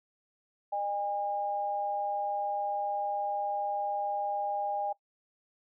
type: tone pair together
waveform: sine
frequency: 608 / 811.6 Hz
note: D#5 / G#5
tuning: -40 / -40 cents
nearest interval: perfect fourth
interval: 500 cents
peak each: -36 / -30 dBFS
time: 0.72-4.93 s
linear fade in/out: 10 ms
effects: noise-tail reverb RT60 0.1 s tail -19 dB re dry